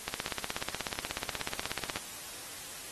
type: two click trains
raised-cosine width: 0.2 ms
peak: -14 / -23 dBFS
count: 32 / 6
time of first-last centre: 0.08-1.959 / 0.28-1.969 s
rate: 16.5 / 2.96 Hz
effects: white hiss -44 dBFS RMS until 2.91 s + AAC 32 kbps